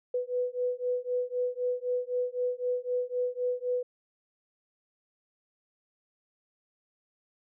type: beating tone pair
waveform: sine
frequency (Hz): 493.9 / 497.8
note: B4 / B4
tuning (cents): 0 / +14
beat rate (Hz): 3.9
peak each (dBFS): -31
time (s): 0.14-3.83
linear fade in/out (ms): 5
effects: none